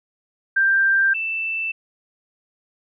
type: tone pair in turn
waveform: sine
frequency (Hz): 1579 / 2656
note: G6 / E7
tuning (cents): +12 / +12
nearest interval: major sixth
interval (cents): 900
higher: second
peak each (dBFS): -14 / -22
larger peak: first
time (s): 0.56-1.14 / 1.14-1.72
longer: neither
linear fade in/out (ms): 10
effects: none